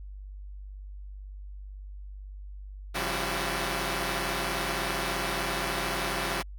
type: tone cluster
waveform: 5% pulse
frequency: 136.2 / 173.5 / 196.9 / 336.8 / 370.9 Hz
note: C#3 / F3 / G3 / E4 / F#4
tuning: -30 / -11 / +8 / +37 / +4 cents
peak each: -24 dBFS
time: 2.94-6.43 s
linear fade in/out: 20 ms
effects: added 49 Hz sine -39 dBFS peak until 6.58 s